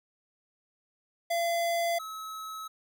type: tone pair in turn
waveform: square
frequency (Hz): 681 / 1290.4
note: F5 / E6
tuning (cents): -44 / -37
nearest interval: major seventh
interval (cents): 1107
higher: second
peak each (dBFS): -27 / -38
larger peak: first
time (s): 1.3-1.99 / 1.99-2.68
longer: neither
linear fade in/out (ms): 10
effects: none